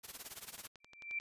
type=noise with tremolo; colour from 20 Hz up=white; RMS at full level=-45 dBFS; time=0.03-0.68 s; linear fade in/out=20 ms; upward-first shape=sine; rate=18 Hz; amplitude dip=85%
type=click train; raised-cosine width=0.2 ms; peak=-36 dBFS; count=8; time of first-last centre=0.58-1.199 s; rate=11.3 Hz
type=tone with exponential growth; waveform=sine; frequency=2349 Hz; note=D7; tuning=in tune; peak=-33 dBFS; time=0.8-1.19 s; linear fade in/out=5 ms; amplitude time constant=83 ms
effects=resampled to 32000 Hz